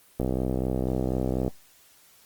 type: click train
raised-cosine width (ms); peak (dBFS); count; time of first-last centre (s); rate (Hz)
2; -13; 83; 0.2-1.479; 64.1
effects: white hiss -57 dBFS RMS until 2.25 s + Opus 24 kbps